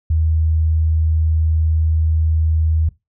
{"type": "tone", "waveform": "sine", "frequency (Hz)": 79.5, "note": "D#2", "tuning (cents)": 38, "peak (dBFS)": -13, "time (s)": [0.1, 2.89], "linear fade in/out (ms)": 5, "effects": ["noise-tail reverb RT60 0.2 s tail -19 dB re dry"]}